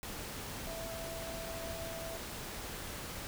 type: tone in noise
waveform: sine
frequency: 661 Hz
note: E5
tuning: 5 cents sharp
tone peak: -43 dBFS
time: 0.67-2.17 s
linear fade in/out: 0 ms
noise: pink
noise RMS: -43 dBFS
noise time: 0.03-3.27 s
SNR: -3 dB
effects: none